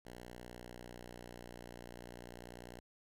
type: tone with pitch glide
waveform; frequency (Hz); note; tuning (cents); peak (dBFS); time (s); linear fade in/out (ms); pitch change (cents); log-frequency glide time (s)
5% pulse; 60.6 to 60.15; B1 to B1; -32 to -45; -38; 0.05-2.8; 5; -13; 0.43-1.06
effects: none